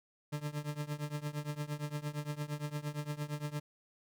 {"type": "tone with tremolo", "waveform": "40% pulse", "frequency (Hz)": 148.2, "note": "D3", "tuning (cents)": 16, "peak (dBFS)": -32, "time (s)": [0.32, 3.6], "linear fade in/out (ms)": 10, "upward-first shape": "triangle", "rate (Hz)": 8.7, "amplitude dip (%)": 95, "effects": []}